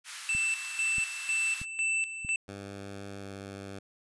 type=high-pass noise; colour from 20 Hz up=pink; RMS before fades=-42 dBFS; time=0.04-1.66 s; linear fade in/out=50 ms; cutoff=1300 Hz; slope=24 dB/octave
type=tone with tremolo; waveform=square; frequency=2659 Hz; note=E7; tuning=14 cents sharp; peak=-27 dBFS; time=0.29-2.36 s; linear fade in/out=2 ms; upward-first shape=square; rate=2 Hz; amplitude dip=70%
type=click train; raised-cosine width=5 ms; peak=-29 dBFS; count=4; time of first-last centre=0.35-2.249 s; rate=1.58 Hz
type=tone with pitch glide; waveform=10% pulse; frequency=99.3 to 98.44 Hz; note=G2 to G2; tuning=+23 to +8 cents; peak=-32 dBFS; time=2.48-3.79 s; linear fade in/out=5 ms; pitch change=-15 cents; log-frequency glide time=3.16-3.31 s
effects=resampled to 24000 Hz